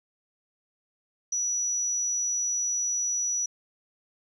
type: tone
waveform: sine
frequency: 5880 Hz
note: F#8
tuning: 12 cents flat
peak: -25 dBFS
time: 1.32-3.46 s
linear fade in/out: 5 ms
effects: 10-bit